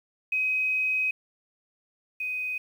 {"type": "tone pair in turn", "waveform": "sine", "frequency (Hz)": [2526, 2506], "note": ["D#7", "D#7"], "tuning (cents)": [26, 12], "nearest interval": "unison", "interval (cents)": 14, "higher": "first", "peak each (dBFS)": [-23, -28], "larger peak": "first", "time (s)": [[0.32, 1.11], [2.2, 2.58]], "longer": "first", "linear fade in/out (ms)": 5, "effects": ["9-bit"]}